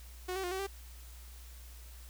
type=tone with pitch steps; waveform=sawtooth; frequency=365.6 / 383 / 355.9 / 380 / 392.9 Hz; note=F#4 / G4 / F4 / F#4 / G4; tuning=-21 / -40 / +33 / +46 / +4 cents; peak=-31 dBFS; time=0.28-0.67 s; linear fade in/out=10 ms; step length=78 ms; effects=added 60 Hz sine -48 dBFS peak until 2.09 s + white hiss -57 dBFS RMS until 2.09 s